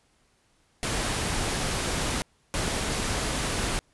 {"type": "noise bursts at uneven times", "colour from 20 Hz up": "pink", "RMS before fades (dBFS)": -28, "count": 2, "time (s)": [[0.83, 2.22], [2.54, 3.79]], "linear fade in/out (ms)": 0, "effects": ["pink hiss -66 dBFS RMS until 3.93 s", "resampled to 24000 Hz"]}